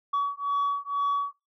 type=beating tone pair; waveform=sine; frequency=1132 / 1134.1 Hz; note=C#6 / C#6; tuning=+36 / +39 cents; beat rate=2.1 Hz; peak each=-26 / -26 dBFS; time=0.13-1.33 s; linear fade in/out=10 ms; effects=noise-tail reverb RT60 0.2 s tail -18 dB re dry + tanh soft clip ceiling -21 dBFS

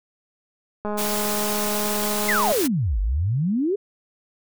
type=click train; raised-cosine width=1 ms; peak=-15 dBFS; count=350; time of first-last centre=0.85-2.52 s; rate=209 Hz
type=noise; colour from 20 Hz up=white; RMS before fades=-27 dBFS; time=0.97-2.68 s; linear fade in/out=20 ms
type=exponential two-way sweep; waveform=sine; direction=down then up; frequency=2199 to 45.74 to 425.2 Hz; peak=-19 dBFS; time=2.28-3.76 s; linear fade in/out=10 ms; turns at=3 s
effects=none

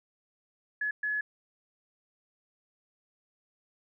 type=tone bursts at uneven times; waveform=sine; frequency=1700 Hz; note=G#6; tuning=40 cents sharp; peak=-28 dBFS; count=2; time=0.81-0.91 / 1.03-1.21 s; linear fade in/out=5 ms; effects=none

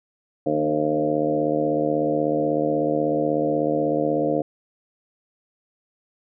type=harmonic tone with a mistuned harmonic; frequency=76.3 Hz; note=D#2; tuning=33 cents flat; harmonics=2 / 3 / 4 / 5 / 6 / 7 / 8 / 9; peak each=-32 / -34 / -24 / -34 / -26 / -24 / -34 / -28 dBFS; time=0.46-4.42 s; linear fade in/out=5 ms; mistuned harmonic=4; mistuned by=-16 cents; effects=none

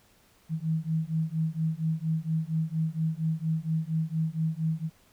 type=beating tone pair; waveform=sine; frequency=158 / 162.3 Hz; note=D#3 / E3; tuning=+27 / -27 cents; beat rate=4.3 Hz; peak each=-29 dBFS; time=0.49-4.9 s; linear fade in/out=50 ms; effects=pink hiss -62 dBFS RMS until 5.12 s

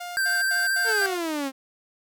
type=tone bursts; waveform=sawtooth; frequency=706 Hz; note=F5; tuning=19 cents sharp; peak=-29 dBFS; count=5; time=0-1.178 s; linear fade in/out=10 ms; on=170 ms; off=82 ms
type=tone with vibrato; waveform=square; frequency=1568 Hz; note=G6; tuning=in tune; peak=-22 dBFS; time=0.17-1.06 s; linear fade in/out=0 ms; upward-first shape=triangle; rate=13 Hz; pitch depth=21 cents each way
type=exponential sweep; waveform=sawtooth; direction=down; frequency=466.2 to 261.6 Hz; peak=-22 dBFS; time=0.84-1.52 s; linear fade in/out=50 ms
effects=none

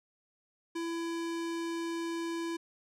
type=tone; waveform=square; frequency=334.4 Hz; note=E4; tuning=25 cents sharp; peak=-34 dBFS; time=0.75-2.57 s; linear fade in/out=10 ms; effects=low-pass 9000 Hz 12 dB/octave

